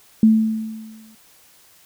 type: tone with exponential decay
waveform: sine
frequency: 220 Hz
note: A3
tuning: in tune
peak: -7 dBFS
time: 0.23-1.15 s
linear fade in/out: 2 ms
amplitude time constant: 200 ms
effects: white hiss -52 dBFS RMS until 1.85 s